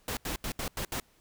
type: noise bursts at uneven times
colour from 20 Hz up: pink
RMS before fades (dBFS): -34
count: 6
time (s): 0.08-0.17 / 0.25-0.36 / 0.44-0.52 / 0.59-0.68 / 0.77-0.85 / 0.92-1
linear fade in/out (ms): 2
effects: pink hiss -65 dBFS RMS until 1.2 s